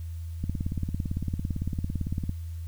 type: click train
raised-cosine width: 5 ms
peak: -17 dBFS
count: 34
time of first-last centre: 0.44-2.294 s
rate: 17.8 Hz
effects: added 83 Hz sine -33 dBFS peak until 2.67 s + white hiss -59 dBFS RMS until 2.67 s